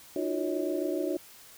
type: tone cluster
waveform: sine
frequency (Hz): 304.1 / 335.8 / 363 / 558 / 634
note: D#4 / E4 / F#4 / C#5 / D#5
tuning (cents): -40 / +32 / -33 / +11 / +32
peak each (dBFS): -33 / -36 / -32 / -35 / -37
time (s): 0.16-1.17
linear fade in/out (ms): 2
effects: white hiss -52 dBFS RMS until 1.57 s